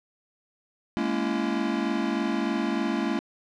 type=chord; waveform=square; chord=A# half-diminished seventh; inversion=third; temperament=just; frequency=209.8 / 233.1 / 279.7 / 335.6 Hz; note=G#3 / A#3 / C#4 / E4; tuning=+18 / 0 / +16 / +31 cents; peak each=-31 dBFS; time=0.97-3.19 s; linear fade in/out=0 ms; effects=low-pass 4000 Hz 12 dB/octave